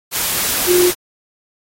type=tone in noise; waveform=sine; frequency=357 Hz; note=F4; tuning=38 cents sharp; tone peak=-10 dBFS; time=0.66-0.92 s; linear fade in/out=50 ms; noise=white; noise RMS=-18 dBFS; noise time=0.11-0.95 s; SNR=+5 dB; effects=AAC 48 kbps